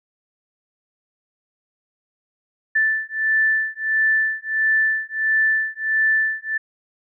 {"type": "beating tone pair", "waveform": "sine", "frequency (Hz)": [1760, 1761.5], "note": ["A6", "A6"], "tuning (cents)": [0, 1], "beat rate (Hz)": 1.5, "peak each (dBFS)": -20, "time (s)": [2.75, 6.58], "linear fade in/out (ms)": 10, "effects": []}